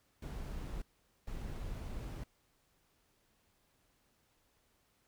brown noise bursts at uneven times, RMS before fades -42 dBFS, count 2, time 0.22-0.82 / 1.27-2.24 s, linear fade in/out 5 ms, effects pink hiss -74 dBFS RMS until 5.07 s

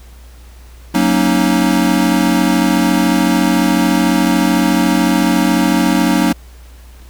square chord, D# minor seventh, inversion first, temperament equal, 185 / 233.1 / 277.2 / 311.1 Hz, F#3 / A#3 / C#4 / D#4, 0 / 0 / 0 / 0 cents, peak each -17 dBFS, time 0.94-6.33 s, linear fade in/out 10 ms, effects added 60 Hz sine -35 dBFS peak until 7.09 s + pink hiss -46 dBFS RMS until 7.09 s

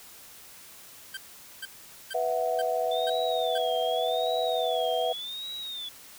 25% pulse tone bursts, 1564 Hz, G6, 4 cents flat, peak -30 dBFS, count 6, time 1.14-3.582 s, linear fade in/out 5 ms, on 32 ms, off 450 ms
sine chord, B suspended fourth, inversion none, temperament equal, 493.9 / 659.3 / 740 Hz, B4 / E5 / F#5, 0 / 0 / 0 cents, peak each -30 / -28 / -30 dBFS, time 2.14-5.13 s, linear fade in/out 10 ms
sine tone with vibrato, 3520 Hz, A7, in tune, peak -34 dBFS, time 2.91-5.89 s, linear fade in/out 5 ms, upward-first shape sine, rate 0.86 Hz, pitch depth 160 cents each way
effects white hiss -49 dBFS RMS until 6.18 s

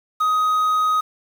triangle tone with quantisation, 1255 Hz, D#6, 15 cents sharp, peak -14 dBFS, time 0.2-1.01 s, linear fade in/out 10 ms, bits 7, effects none

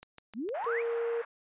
click train, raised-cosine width 0.2 ms, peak -29 dBFS, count 5, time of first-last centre 0.03-0.643 s, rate 6.52 Hz
sine exponential sweep, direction up, 196 to 2639 Hz, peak -32 dBFS, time 0.34-0.83 s, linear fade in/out 50 ms
white band-pass noise, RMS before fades -45 dBFS, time 0.54-1.25 s, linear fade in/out 5 ms, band 580 to 1800 Hz, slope 24 dB/octave
sine tone, 466.2 Hz, A#4, in tune, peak -29 dBFS, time 0.66-1.22 s, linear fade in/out 10 ms
effects resampled to 8000 Hz

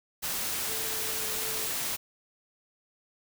sine tone in noise, 440 Hz, A4, in tune, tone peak -43 dBFS, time 0.66-1.68 s, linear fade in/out 20 ms, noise white, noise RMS -32 dBFS, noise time 0.22-1.97 s, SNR -14 dB, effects none

